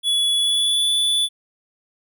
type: tone with pitch glide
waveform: square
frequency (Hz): 3400 to 3465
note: G#7 to A7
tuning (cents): +40 to -27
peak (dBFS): -17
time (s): 0.03-1.29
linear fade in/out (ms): 50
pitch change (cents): +33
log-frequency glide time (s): 0.35-0.91
effects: none